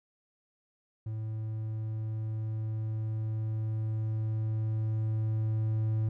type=tone with level ramp; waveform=triangle; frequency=109.6 Hz; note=A2; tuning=6 cents flat; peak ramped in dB=-31 to -24 dBFS; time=1.06-6.09 s; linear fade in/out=5 ms; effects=none